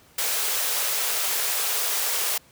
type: high-pass noise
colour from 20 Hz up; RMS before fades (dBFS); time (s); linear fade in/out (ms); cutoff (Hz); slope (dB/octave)
white; -25; 0.18-2.38; 5; 390; 96
effects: pink hiss -55 dBFS RMS until 2.51 s + high-pass 60 Hz 12 dB/octave